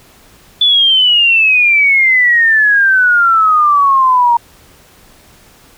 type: exponential sweep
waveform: sine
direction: down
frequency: 3485 to 932.3 Hz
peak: -6 dBFS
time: 0.61-4.37 s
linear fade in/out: 5 ms
effects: pink hiss -44 dBFS RMS until 5.77 s